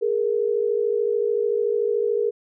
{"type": "tone pair together", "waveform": "sine", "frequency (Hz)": [415.3, 468.9], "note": ["G#4", "A#4"], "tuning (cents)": [0, 10], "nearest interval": "major second", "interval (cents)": 210, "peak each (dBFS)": -22, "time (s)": [0.01, 2.31], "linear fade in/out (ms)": 20, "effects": []}